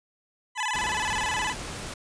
20% pulse tone with vibrato, 927 Hz, A#5, 10 cents flat, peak -21 dBFS, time 0.55-1.55 s, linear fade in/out 50 ms, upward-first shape square, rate 19 Hz, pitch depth 130 cents each way
pink noise, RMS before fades -36 dBFS, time 0.74-1.94 s, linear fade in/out 5 ms
effects resampled to 22050 Hz

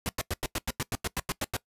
pink noise bursts, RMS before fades -30 dBFS, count 13, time 0.06-1.566 s, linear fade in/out 0 ms, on 30 ms, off 93 ms, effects noise-tail reverb RT60 0.1 s tail -21 dB re dry + resampled to 32000 Hz

